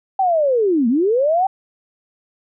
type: linear two-way sweep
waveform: sine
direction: down then up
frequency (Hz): 786 to 220 to 786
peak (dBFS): -13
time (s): 0.19-1.47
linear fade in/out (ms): 5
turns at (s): 0.88
effects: none